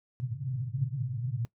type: band-pass noise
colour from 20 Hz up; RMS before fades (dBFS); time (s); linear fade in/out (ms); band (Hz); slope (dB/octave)
white; -33; 0.2-1.45; 0; 110 to 140; 96
effects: noise-tail reverb RT60 0.1 s tail -20 dB re dry